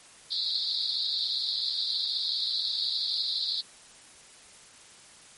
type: band-pass noise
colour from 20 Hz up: pink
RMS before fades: -30 dBFS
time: 0.3-3.62 s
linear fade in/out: 20 ms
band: 3700 to 4700 Hz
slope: 96 dB/octave
effects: white hiss -52 dBFS RMS until 5.37 s + MP3 48 kbps